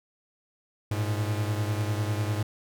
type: beating tone pair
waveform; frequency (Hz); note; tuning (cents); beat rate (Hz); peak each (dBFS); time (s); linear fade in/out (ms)
45% pulse; 103.83 / 113.83; G#2 / A#2; 0 / -41; 10; -27 / -32; 0.91-2.43; 5
effects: none